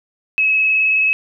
sine tone with vibrato, 2575 Hz, E7, 41 cents flat, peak -12 dBFS, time 0.38-1.13 s, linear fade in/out 0 ms, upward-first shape sine, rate 19 Hz, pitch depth 17 cents each way, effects none

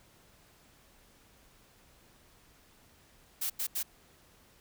blue noise bursts at uneven times, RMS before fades -33 dBFS, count 3, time 3.41-3.5 / 3.59-3.67 / 3.75-3.83 s, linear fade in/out 10 ms, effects pink hiss -62 dBFS RMS until 4.6 s

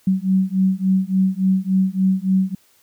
sine beating tone pair, 187.6 / 191.1 Hz, F#3 / G3, +24 / -44 cents, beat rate 3.5 Hz, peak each -18 dBFS, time 0.07-2.55 s, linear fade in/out 5 ms, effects white hiss -57 dBFS RMS until 2.82 s

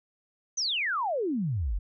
sine exponential sweep, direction down, 6340 to 41.2 Hz, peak -26 dBFS, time 0.57-1.79 s, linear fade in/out 10 ms, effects none

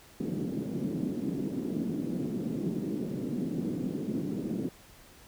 white band-pass noise, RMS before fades -33 dBFS, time 0.2-4.69 s, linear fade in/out 2 ms, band 160 to 310 Hz, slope 24 dB/octave, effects pink hiss -55 dBFS RMS until 5.27 s

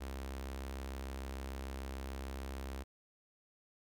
sawtooth tone with notch filter, 66.8 Hz, C2, 36 cents sharp, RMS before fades -43 dBFS, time 0-2.84 s, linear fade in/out 20 ms, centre 140 Hz, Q 1.2, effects none

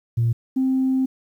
sine tone pair in turn, 116.54 / 262.2 Hz, A#2 / C4, 0 / +4 cents, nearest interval octave + major second, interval 1404 cents, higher second, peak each -15 / -16 dBFS, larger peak first, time 0.17-0.33 / 0.56-1.06 s, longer second, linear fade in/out 10 ms, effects tanh soft clip ceiling -13 dBFS + 9-bit

